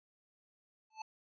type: tone with exponential growth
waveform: square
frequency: 874 Hz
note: A5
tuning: 12 cents flat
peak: -38 dBFS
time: 0.9-1.02 s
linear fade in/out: 5 ms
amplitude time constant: 24 ms
effects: resampled to 16000 Hz